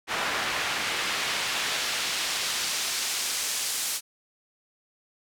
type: noise with band-pass filter sweep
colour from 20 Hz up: pink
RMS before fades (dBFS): -29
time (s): 0.07-4.01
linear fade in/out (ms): 50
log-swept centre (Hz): 1700 to 8200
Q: 0.72
effects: none